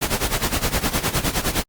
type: noise with tremolo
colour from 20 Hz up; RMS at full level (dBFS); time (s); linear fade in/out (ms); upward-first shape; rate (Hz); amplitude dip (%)
pink; -19; 0.01-1.64; 20; sine; 9.7; 80
effects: Opus 48 kbps